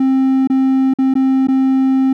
triangle tone with dropouts, 264.7 Hz, C4, 20 cents sharp, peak -8 dBFS, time 0-2.13 s, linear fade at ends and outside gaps 5 ms, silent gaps 0.474-0.499 / 0.938-0.986 / 1.14-1.153 / 1.472-1.484 s, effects none

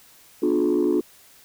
sine chord, B diminished seventh, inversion none, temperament just, 246.9 / 296.3 / 355.6 / 426.7 Hz, B3 / D4 / F4 / Ab4, 0 / +15 / +31 / +47 cents, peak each -26 / -21 / -20 / -24 dBFS, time 0.42-1.01 s, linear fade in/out 10 ms, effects tanh soft clip ceiling -13 dBFS + white hiss -52 dBFS RMS until 1.44 s

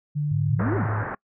sine tone, 147.6 Hz, D3, 9 cents sharp, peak -22 dBFS, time 0.15-0.56 s, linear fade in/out 20 ms
sine tone with vibrato, 106.6 Hz, G#2, 46 cents sharp, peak -24 dBFS, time 0.31-1.04 s, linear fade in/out 10 ms, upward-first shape sine, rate 15 Hz, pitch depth 44 cents each way
sine exponential two-way sweep, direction up then down, 92.5 to 419.9 to 92.5 Hz, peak -24 dBFS, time 0.48-0.88 s, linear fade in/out 20 ms, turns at 0.76 s
white low-pass noise, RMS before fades -31 dBFS, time 0.59-1.15 s, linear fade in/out 5 ms, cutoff 1700 Hz, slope 48 dB/octave
effects noise-tail reverb RT60 0.1 s tail -25 dB re dry

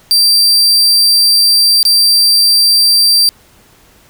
40% pulse tone with dropouts, 4699 Hz, D8, in tune, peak -5 dBFS, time 0.11-3.29 s, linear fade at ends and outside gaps 0 ms, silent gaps 1.829-1.852 s, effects pink hiss -46 dBFS RMS until 4.09 s

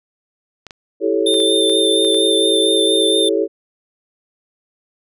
clicks, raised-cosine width 0.2 ms, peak -17 dBFS, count 7, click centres 0.667 / 0.708 / 1.342 / 1.402 / 1.697 / 2.048 / 2.145 s
sine chord, A dominant seventh, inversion second, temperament equal, 329.6 / 392 / 440 / 554.4 Hz, E4 / G4 / A4 / C#5, 0 / 0 / 0 / 0 cents, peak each -20 / -19 / -18 / -22 dBFS, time 1-3.48 s, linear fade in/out 50 ms
square tone with vibrato, 3587 Hz, A7, 33 cents sharp, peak -16 dBFS, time 1.26-3.29 s, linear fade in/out 5 ms, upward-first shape triangle, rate 4.3 Hz, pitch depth 20 cents each way
effects none

